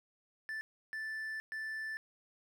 triangle tone bursts at uneven times, 1760 Hz, A6, in tune, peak -36 dBFS, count 3, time 0.49-0.61 / 0.93-1.4 / 1.52-1.97 s, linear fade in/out 0 ms, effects none

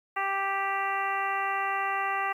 harmonic tone, 392 Hz, G4, in tune, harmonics 1 / 2 / 3 / 4 / 5 / 6 / 7, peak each -41 / -31 / -31 / -37 / -33 / -42 / -38 dBFS, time 0.16-2.33 s, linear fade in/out 10 ms, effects 10-bit

